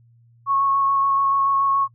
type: tone with vibrato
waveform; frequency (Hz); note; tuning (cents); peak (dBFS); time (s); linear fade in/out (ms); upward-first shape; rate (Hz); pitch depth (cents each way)
sine; 1100; C#6; -14; -16; 0.46-1.88; 50; square; 7; 9
effects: noise-tail reverb RT60 0.1 s tail -26 dB re dry + added 117 Hz sine -51 dBFS peak until 1.94 s